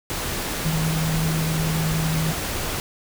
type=tone in noise; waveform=sine; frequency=159.4 Hz; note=D#3; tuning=42 cents sharp; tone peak=-21 dBFS; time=0.65-2.32 s; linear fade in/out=0 ms; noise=pink; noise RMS=-27 dBFS; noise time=0.1-2.8 s; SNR=+3 dB; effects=none